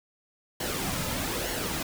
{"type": "noise with flanger", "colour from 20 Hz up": "pink", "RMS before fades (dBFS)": -31, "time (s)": [0.6, 1.83], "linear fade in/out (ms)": 5, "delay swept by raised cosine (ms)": [0.81, 2.71], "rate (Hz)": 1.1, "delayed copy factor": -0.5, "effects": []}